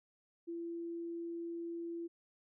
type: tone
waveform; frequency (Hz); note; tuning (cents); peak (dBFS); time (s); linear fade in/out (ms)
sine; 338; E4; +43; -39; 0.47-2.08; 20
effects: none